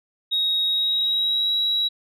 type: tone with pitch glide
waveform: sine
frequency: 3776 to 3878 Hz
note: A#7 to B7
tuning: +22 to -32 cents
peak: -18 dBFS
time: 0.31-1.89 s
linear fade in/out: 20 ms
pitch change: +46 cents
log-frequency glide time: 0.65-1.54 s
effects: tanh soft clip ceiling -14 dBFS